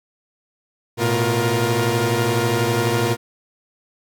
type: tone cluster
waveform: sawtooth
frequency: 110.7 / 122.8 / 352.1 / 471.2 Hz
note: A2 / B2 / F4 / A#4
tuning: +11 / -9 / +14 / +19 cents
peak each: -19 dBFS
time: 0.97-3.17 s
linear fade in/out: 50 ms
effects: none